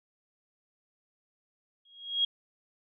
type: tone with exponential growth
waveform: sine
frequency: 3282 Hz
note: G#7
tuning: 21 cents flat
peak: -21 dBFS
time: 1.85-2.25 s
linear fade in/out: 5 ms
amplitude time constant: 85 ms
effects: none